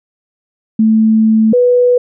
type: tone pair in turn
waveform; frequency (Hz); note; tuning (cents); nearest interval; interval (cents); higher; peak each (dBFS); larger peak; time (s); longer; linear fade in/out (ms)
sine; 220 / 492.2; A3 / B4; 0 / -6; octave + major second; 1394; second; -6; neither; 0.79-1.53 / 1.53-1.98; first; 5
effects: none